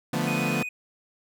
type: chord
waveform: sawtooth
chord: B half-diminished seventh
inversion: first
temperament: equal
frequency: 146.83 / 174.61 / 220 / 246.9 Hz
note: D3 / F3 / A3 / B3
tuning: 0 / 0 / 0 / 0 cents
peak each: -26 dBFS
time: 0.13-0.63 s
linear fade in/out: 5 ms
type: tone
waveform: triangle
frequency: 2489 Hz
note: D#7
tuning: in tune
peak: -29 dBFS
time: 0.27-0.69 s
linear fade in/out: 5 ms
effects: none